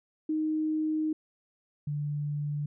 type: tone pair in turn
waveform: sine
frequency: 311.1 / 146.82 Hz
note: D#4 / D3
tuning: 0 / 0 cents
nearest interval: octave + minor second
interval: 1300 cents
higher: first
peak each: -26 / -29 dBFS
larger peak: first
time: 0.29-1.13 / 1.87-2.66 s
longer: first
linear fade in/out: 5 ms
effects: none